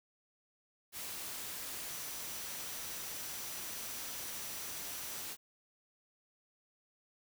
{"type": "tone in noise", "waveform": "sine", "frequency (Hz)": 5880, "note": "F#8", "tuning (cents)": -12, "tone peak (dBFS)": -52, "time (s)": [1.87, 5.25], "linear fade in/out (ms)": 50, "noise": "white", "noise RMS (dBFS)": -43, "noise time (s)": [0.92, 5.37], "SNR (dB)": -12, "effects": []}